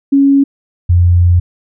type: tone pair in turn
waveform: sine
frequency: 277.2 / 87.82 Hz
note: C#4 / F2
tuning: 0 / +10 cents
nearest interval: octave + minor sixth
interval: 1990 cents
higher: first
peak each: -5 dBFS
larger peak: neither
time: 0.12-0.44 / 0.89-1.4 s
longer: second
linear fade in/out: 10 ms
effects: none